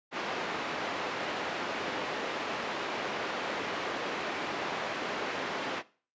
pink band-pass noise, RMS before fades -35 dBFS, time 0.11-5.83 s, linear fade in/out 50 ms, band 350 to 2800 Hz, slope 12 dB/octave, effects noise-tail reverb RT60 0.4 s tail -19 dB re dry + resampled to 16000 Hz

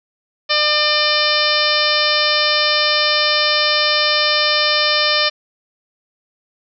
harmonic tone, 600 Hz, D5, 37 cents sharp, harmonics 1 / 2 / 3 / 4 / 5 / 6 / 7 / 8 / 9, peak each -22 / -22 / -22 / -22 / -22 / -22 / -22 / -22 / -22 dBFS, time 0.49-5.3 s, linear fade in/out 20 ms, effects none

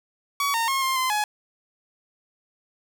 sawtooth tone with pitch steps, 1130 / 917 / 1078 / 1057 / 1034 / 842 Hz, C#6 / A#5 / C#6 / C6 / C6 / G#5, +33 / -29 / -49 / +17 / -21 / +24 cents, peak -18 dBFS, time 0.4-1.24 s, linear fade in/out 2 ms, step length 140 ms, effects none

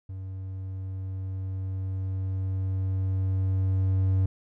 triangle tone with level ramp, 94.9 Hz, F#2, 44 cents sharp, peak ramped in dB -32 to -18 dBFS, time 0.09-4.26 s, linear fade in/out 5 ms, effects none

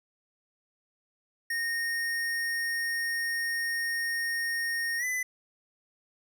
square tone with pitch glide, 1850 to 2006 Hz, A#6 to B6, -14 to +26 cents, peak -29 dBFS, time 1.5-5.23 s, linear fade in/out 5 ms, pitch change +140 cents, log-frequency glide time 4.98-5.05 s, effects none

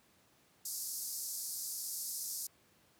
white band-pass noise, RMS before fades -41 dBFS, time 0.65-2.47 s, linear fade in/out 5 ms, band 4700 to 14000 Hz, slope 48 dB/octave, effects pink hiss -68 dBFS RMS until 2.99 s + high-pass 100 Hz 12 dB/octave

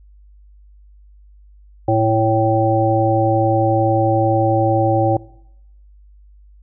harmonic tone, 111.1 Hz, A2, 17 cents sharp, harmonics 1 / 3 / 5 / 7, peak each -18 / -18 / -18 / -18 dBFS, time 1.88-5.17 s, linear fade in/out 5 ms, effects noise-tail reverb RT60 0.8 s tail -21 dB re dry + added 50 Hz sine -43 dBFS peak until 6.62 s

